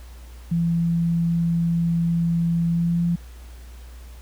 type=tone with pitch glide; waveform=sine; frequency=168.5 to 171.45 Hz; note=E3 to F3; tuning=+38 to -32 cents; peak=-18 dBFS; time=0.51-3.16 s; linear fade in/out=10 ms; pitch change=+30 cents; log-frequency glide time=2.67-3.05 s; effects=added 60 Hz sine -38 dBFS peak until 4.21 s + pink hiss -51 dBFS RMS until 4.21 s